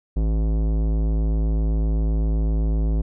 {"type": "tone with tanh clipping", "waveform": "sine", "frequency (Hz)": 53.9, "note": "A1", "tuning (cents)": -35, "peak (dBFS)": -20, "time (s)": [0.16, 3.02], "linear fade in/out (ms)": 10, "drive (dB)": 17, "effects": []}